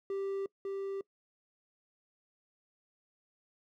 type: tone with echo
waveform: triangle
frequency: 392 Hz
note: G4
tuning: in tune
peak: -31 dBFS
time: 0.1-0.46 s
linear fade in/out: 2 ms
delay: 550 ms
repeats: 1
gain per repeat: -2 dB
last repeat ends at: 1.01 s
effects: noise-tail reverb RT60 0.1 s tail -22 dB re dry